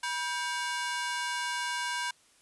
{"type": "ring-modulated tone", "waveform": "sawtooth", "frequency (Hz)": 1275, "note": "D#6", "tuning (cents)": 42, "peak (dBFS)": -24, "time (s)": [0.03, 2.11], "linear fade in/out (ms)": 5, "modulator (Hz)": 304, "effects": ["white hiss -63 dBFS RMS until 2.41 s", "resampled to 24000 Hz"]}